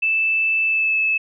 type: tone with pitch glide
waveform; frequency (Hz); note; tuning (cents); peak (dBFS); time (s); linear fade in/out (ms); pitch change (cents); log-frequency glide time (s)
sine; 2637 to 2607; E7 to E7; 0 to -20; -16; 0.02-1.18; 10; -20; 0.65-0.98
effects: none